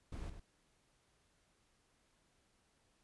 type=noise with echo; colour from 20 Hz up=brown; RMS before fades=-44 dBFS; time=0.12-0.3 s; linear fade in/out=5 ms; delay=99 ms; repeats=1; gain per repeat=-8 dB; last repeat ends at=0.399 s; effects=pink hiss -75 dBFS RMS until 3.03 s + resampled to 24000 Hz